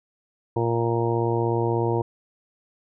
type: harmonic tone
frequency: 116.54 Hz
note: A#2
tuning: in tune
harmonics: 1 / 2 / 3 / 4 / 5 / 6 / 7 / 8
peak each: -25 / -34 / -25 / -27 / -36 / -34 / -35 / -30 dBFS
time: 0.56-2.02 s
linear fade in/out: 5 ms
effects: none